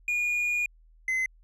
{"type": "tone pair in turn", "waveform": "triangle", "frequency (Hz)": [2438, 2050], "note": ["D#7", "C7"], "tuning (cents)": [-36, -36], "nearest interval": "minor third", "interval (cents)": 300, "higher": "first", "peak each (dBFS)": [-23, -23], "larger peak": "neither", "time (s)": [[0.08, 0.66], [1.08, 1.26]], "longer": "first", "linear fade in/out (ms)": 2, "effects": ["added 40 Hz sine -54 dBFS peak until 1.43 s", "resampled to 32000 Hz"]}